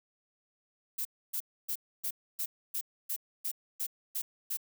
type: noise bursts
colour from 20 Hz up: violet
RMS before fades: -34 dBFS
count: 11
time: 0.98-4.572 s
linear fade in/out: 10 ms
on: 72 ms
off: 280 ms
effects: none